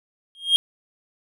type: tone with exponential growth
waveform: triangle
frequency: 3235 Hz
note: G#7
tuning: 46 cents flat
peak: -8 dBFS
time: 0.35-0.56 s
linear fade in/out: 0 ms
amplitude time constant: 44 ms
effects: none